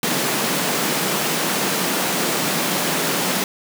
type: high-pass noise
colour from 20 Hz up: pink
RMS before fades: -21 dBFS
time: 0.03-3.44 s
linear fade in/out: 2 ms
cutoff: 150 Hz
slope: 48 dB/octave
effects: none